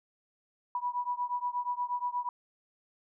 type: beating tone pair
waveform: sine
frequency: 975 / 983.4 Hz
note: B5 / B5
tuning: -23 / -8 cents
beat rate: 8.4 Hz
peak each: -33 / -34 dBFS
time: 0.75-2.29 s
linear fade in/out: 2 ms
effects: none